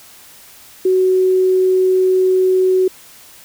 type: tone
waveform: sine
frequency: 372.9 Hz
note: F#4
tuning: 14 cents sharp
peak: -10 dBFS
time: 0.85-2.88 s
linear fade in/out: 5 ms
effects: white hiss -42 dBFS RMS until 3.44 s